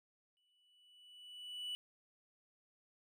triangle tone with exponential growth, 2960 Hz, F#7, in tune, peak -37 dBFS, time 0.37-1.75 s, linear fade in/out 0 ms, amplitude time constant 300 ms, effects none

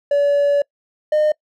triangle tone pair in turn, 572 / 608.8 Hz, D5 / D#5, -46 / -38 cents, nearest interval minor second, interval 108 cents, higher second, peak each -10 dBFS, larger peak neither, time 0.11-0.62 / 1.12-1.32 s, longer first, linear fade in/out 5 ms, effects noise-tail reverb RT60 0.1 s tail -26 dB re dry + tanh soft clip ceiling -7 dBFS

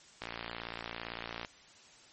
click train, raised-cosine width 0.3 ms, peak -22 dBFS, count 72, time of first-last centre 0.22-1.448 s, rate 57.8 Hz, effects white hiss -58 dBFS RMS until 2.12 s + MP3 32 kbps

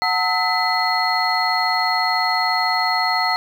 sine tone cluster, 735 / 897 / 1292 / 2005 / 4281 Hz, F#5 / A5 / E6 / B6 / C8, -12 / +33 / -35 / +26 / +39 cents, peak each -23 dBFS, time 0.02-3.36 s, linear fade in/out 0 ms, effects 7-bit

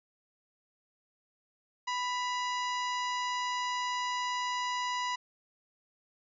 harmonic tone with a mistuned harmonic, 991 Hz, B5, 6 cents sharp, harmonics 1 / 2 / 3 / 4 / 5 / 6 / 7, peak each -32 / -38 / -42 / -44 / -46 / -48 / -49 dBFS, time 1.87-5.16 s, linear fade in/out 10 ms, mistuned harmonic 3, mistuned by -64 cents, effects none

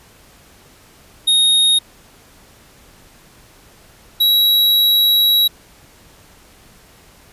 square tone pair in turn, 3729 / 3876 Hz, A#7 / B7, 0 / -33 cents, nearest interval minor second, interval 67 cents, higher second, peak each -11 dBFS, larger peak neither, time 1.27-1.79 / 4.2-5.48 s, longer second, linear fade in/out 10 ms, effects pink hiss -47 dBFS RMS until 7.32 s + resampled to 32000 Hz

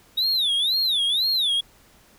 triangle tone with vibrato, 3729 Hz, A#7, in tune, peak -18 dBFS, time 0.17-1.61 s, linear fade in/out 10 ms, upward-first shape sine, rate 2 Hz, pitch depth 240 cents each way, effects pink hiss -55 dBFS RMS until 2.18 s

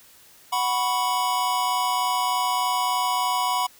square chord, F# suspended fourth, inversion none, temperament just, 740 / 986.7 / 1110 Hz, F#5 / B5 / C#6, 0 / -2 / +2 cents, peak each -28 / -24 / -30 dBFS, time 0.52-3.67 s, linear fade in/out 10 ms, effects white hiss -52 dBFS RMS until 3.79 s

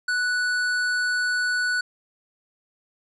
sine tone with hard clipping, 1480 Hz, F#6, in tune, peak -23 dBFS, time 0.08-1.81 s, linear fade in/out 5 ms, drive 11 dB, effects resampled to 24000 Hz

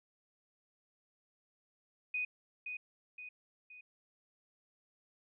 sine tone with echo, 2489 Hz, D#7, in tune, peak -33 dBFS, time 2.14-2.25 s, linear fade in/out 5 ms, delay 520 ms, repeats 3, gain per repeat -6 dB, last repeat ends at 3.81 s, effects none

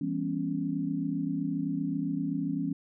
sine chord, C# half-diminished seventh, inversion first, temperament just, 166.31 / 199.57 / 249.5 / 277.2 Hz, E3 / G3 / B3 / C#4, +16 / +31 / +18 / 0 cents, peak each -34 / -36 / -36 / -31 dBFS, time 0.01-2.73 s, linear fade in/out 5 ms, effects none

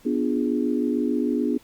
sine chord, B diminished seventh, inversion none, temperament equal, 246.9 / 293.7 / 349.2 / 415.3 Hz, B3 / D4 / F4 / Ab4, 0 / 0 / 0 / 0 cents, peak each -24 / -25 / -29 / -29 dBFS, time 0.05-1.58 s, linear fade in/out 10 ms, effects pink hiss -55 dBFS RMS until 1.63 s + Opus 48 kbps

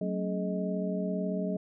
sine tone cluster, 186.4 / 224.6 / 278.8 / 423.1 / 625 Hz, F#3 / A3 / C#4 / G#4 / D#5, +13 / +36 / +10 / +32 / +8 cents, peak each -31 / -39 / -39 / -37 / -36 dBFS, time 0.01-1.57 s, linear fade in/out 5 ms, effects none

